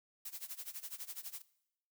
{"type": "noise with tremolo", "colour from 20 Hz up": "blue", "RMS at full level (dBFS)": -43, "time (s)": [0.25, 1.42], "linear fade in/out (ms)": 5, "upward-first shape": "sine", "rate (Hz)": 12, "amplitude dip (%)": 90, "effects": ["noise-tail reverb RT60 0.8 s tail -20 dB re dry"]}